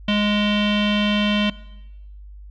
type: tone with low-pass filter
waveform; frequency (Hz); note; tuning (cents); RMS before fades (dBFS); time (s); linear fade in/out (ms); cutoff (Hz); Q
square; 207.7; G#3; 0; -19; 0.08-1.5; 5; 3100; 6.4
effects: noise-tail reverb RT60 1.0 s tail -20 dB re dry + added 50 Hz sine -37 dBFS peak until 2.5 s